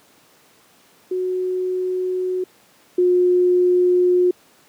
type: tone pair in turn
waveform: sine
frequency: 367.9 / 359.5 Hz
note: F#4 / F#4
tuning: -10 / -50 cents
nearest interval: unison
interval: 40 cents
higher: first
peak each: -19 / -12 dBFS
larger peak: second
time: 1.11-2.44 / 2.98-4.31 s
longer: neither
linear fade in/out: 5 ms
effects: pink hiss -53 dBFS RMS until 4.68 s + high-pass 200 Hz 12 dB/octave